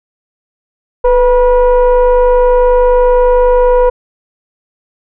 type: tone with frequency modulation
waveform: sine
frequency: 497.4 Hz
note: B4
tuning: 12 cents sharp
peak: -4 dBFS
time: 1.04-3.9 s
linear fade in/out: 10 ms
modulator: 472 Hz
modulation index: 0.73
effects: tanh soft clip ceiling -1 dBFS